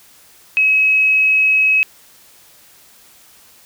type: tone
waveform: sine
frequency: 2559 Hz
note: D#7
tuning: 48 cents sharp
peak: -10 dBFS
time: 0.57-1.83 s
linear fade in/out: 0 ms
effects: white hiss -47 dBFS RMS until 3.65 s